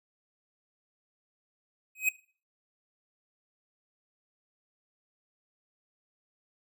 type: tone with exponential growth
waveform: square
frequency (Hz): 2527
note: D#7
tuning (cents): +26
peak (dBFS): -20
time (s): 1.95-2.09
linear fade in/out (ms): 5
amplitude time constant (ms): 30
effects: noise-tail reverb RT60 0.4 s tail -20 dB re dry